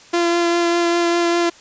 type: tone with vibrato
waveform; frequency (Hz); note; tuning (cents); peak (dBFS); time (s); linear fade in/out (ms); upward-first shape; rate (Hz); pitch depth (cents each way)
sawtooth; 342.9; F4; -32; -11; 0.13-1.5; 10; triangle; 5; 14
effects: white hiss -45 dBFS RMS until 1.6 s + resampled to 16000 Hz